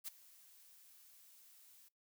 blue noise with ADSR envelope, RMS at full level -42 dBFS, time 0.04-1.89 s, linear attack 38 ms, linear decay 12 ms, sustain -21 dB, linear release 14 ms, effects noise-tail reverb RT60 0.2 s tail -24 dB re dry

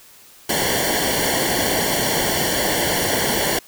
pink noise with comb filter, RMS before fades -20 dBFS, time 0.49-3.59 s, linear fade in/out 5 ms, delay 0.79 ms, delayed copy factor -0.85, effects white hiss -47 dBFS RMS until 3.67 s

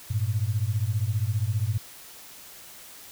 sine beating tone pair, 99.4 / 114.4 Hz, G2 / A#2, +25 / -32 cents, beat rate 15 Hz, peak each -26 dBFS, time 0.1-1.78 s, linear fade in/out 10 ms, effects white hiss -46 dBFS RMS until 3.11 s

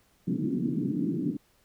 white band-pass noise, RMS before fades -29 dBFS, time 0.27-1.37 s, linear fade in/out 5 ms, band 140 to 320 Hz, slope 48 dB/octave, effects pink hiss -66 dBFS RMS until 1.64 s

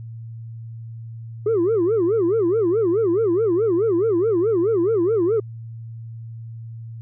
sine tone with vibrato, 392 Hz, G4, in tune, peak -14 dBFS, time 1.46-5.4 s, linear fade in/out 5 ms, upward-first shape sine, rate 4.7 Hz, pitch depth 280 cents each way, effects tanh soft clip ceiling -14 dBFS + added 114 Hz sine -32 dBFS peak until 7.01 s

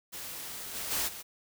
white noise with level steps, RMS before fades -41 / -37 / -31 / -43 dBFS, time 0.12-1.23 s, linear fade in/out 20 ms, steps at 0.74 / 0.9 / 1.07 s, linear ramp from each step 20 ms, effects none

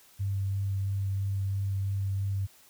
sine tone with vibrato, 98 Hz, G2, in tune, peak -27 dBFS, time 0.19-2.47 s, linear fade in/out 20 ms, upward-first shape sine, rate 3 Hz, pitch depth 11 cents each way, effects white hiss -58 dBFS RMS until 2.69 s

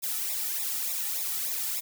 blue noise with flanger, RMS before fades -31 dBFS, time 0.02-1.81 s, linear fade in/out 20 ms, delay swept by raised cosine 0.65 to 1.95 ms, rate 3.4 Hz, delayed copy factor -1, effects none

